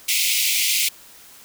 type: high-pass noise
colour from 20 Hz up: pink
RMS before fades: -20 dBFS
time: 0.08-0.89 s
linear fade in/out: 10 ms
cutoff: 2100 Hz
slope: 96 dB/octave
effects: white hiss -46 dBFS RMS until 1.44 s

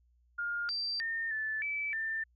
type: tone with pitch steps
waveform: sine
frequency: 1414 / 4691 / 1821 / 1749 / 2307 / 1787 Hz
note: F6 / D8 / A#6 / A6 / D7 / A6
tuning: +21 / -3 / -41 / -11 / -31 / +26 cents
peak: -32 dBFS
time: 0.38-2.24 s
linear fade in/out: 10 ms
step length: 310 ms
effects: added 60 Hz sine -65 dBFS peak until 2.35 s

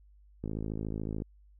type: click train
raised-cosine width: 3 ms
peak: -23 dBFS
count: 43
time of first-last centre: 0.44-1.221 s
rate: 53.8 Hz
effects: added 50 Hz sine -56 dBFS peak until 1.59 s

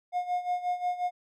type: tone with tremolo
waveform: triangle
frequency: 717 Hz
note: F5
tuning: 45 cents sharp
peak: -22 dBFS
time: 0.12-1.11 s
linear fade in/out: 50 ms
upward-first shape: sine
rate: 5.6 Hz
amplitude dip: 80%
effects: tanh soft clip ceiling -19 dBFS

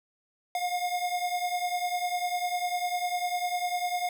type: beating tone pair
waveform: square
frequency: 712 / 722 Hz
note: F5 / F#5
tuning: +33 / -43 cents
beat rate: 10 Hz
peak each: -30 / -34 dBFS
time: 0.55-4.09 s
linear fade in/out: 2 ms
effects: none

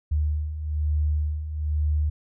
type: beating tone pair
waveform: sine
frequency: 74.7 / 75.8 Hz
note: D2 / D#2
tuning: +30 / -45 cents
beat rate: 1.1 Hz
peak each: -29 / -23 dBFS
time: 0.11-2.1 s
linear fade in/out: 10 ms
effects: none

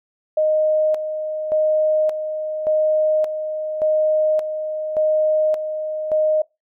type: tone with tremolo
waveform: sine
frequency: 619 Hz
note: D#5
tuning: 9 cents flat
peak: -14 dBFS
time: 0.37-6.42 s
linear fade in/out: 5 ms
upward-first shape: square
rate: 0.87 Hz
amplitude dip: 60%
effects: noise-tail reverb RT60 0.2 s tail -23 dB re dry

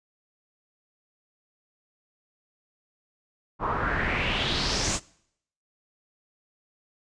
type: noise with low-pass filter sweep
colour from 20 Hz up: pink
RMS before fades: -27 dBFS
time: 3.59-5 s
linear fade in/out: 50 ms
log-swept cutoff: 1000 to 7600 Hz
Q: 3.7
effects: noise-tail reverb RT60 0.7 s tail -23 dB re dry + resampled to 22050 Hz

